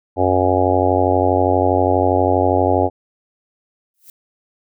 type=harmonic tone; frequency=92.4 Hz; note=F#2; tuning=2 cents flat; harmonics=1 / 3 / 4 / 5 / 6 / 7 / 8 / 9; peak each=-21 / -21 / -21 / -21 / -21 / -21 / -21 / -21 dBFS; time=0.16-2.9 s; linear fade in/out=50 ms
type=noise with exponential growth; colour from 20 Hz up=violet; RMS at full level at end=-37 dBFS; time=3.94-4.1 s; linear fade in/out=1 ms; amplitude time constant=34 ms
effects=none